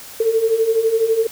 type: beating tone pair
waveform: sine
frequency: 440 / 452 Hz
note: A4 / A4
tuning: 0 / +47 cents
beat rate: 12 Hz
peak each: -20 / -15 dBFS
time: 0.2-1.27 s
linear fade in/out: 5 ms
effects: white hiss -37 dBFS RMS until 1.31 s